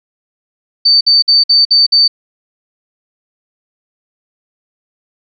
sine tone bursts, 4571 Hz, D8, 48 cents flat, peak -5 dBFS, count 6, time 0.85-2.08 s, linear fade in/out 10 ms, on 160 ms, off 54 ms, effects none

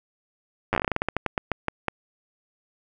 slowing click train, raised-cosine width 0.5 ms, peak -8 dBFS, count 19, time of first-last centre 0.73-1.883 s, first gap 9 ms, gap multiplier 1.2, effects none

